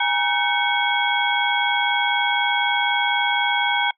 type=tone cluster; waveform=sine; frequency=820 / 944 / 1527 / 2216 / 3305 Hz; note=G#5 / A#5 / G6 / C#7 / G#7; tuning=-22 / +22 / -46 / -1 / -9 cents; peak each=-24 dBFS; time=0-3.91 s; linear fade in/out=5 ms; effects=noise-tail reverb RT60 0.1 s tail -23 dB re dry